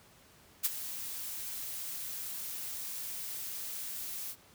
blue noise with ADSR envelope, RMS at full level -27 dBFS, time 0.63-4.36 s, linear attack 22 ms, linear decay 28 ms, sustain -13 dB, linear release 63 ms, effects pink hiss -60 dBFS RMS until 4.54 s + high-pass 60 Hz 12 dB/octave

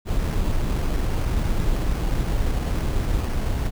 brown noise with sample-and-hold, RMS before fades -22 dBFS, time 0.05-3.71 s, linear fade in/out 50 ms, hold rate 3675 Hz, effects none

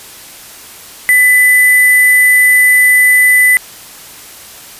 sine tone with sample-and-hold, 1999 Hz, B6, 20 cents sharp, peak -4 dBFS, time 1.09-3.57 s, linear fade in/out 0 ms, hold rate 11025 Hz, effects white hiss -33 dBFS RMS until 4.79 s + resampled to 32000 Hz

